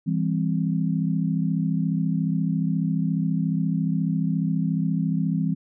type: chord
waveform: sine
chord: C major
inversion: first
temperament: equal with one note detuned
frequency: 164.81 / 199.19 / 261.6 Hz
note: E3 / G3 / C4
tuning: 0 / +28 / 0 cents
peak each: -23 / -26 / -28 dBFS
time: 0.06-5.55 s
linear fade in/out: 20 ms
effects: none